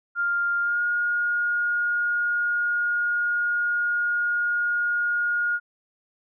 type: tone with pitch glide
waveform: sine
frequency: 1400 to 1430.2 Hz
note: F6 to F6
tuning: +4 to +41 cents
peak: -21 dBFS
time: 0.15-5.6 s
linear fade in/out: 50 ms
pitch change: +37 cents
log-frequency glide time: 0.62-0.81 s
effects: none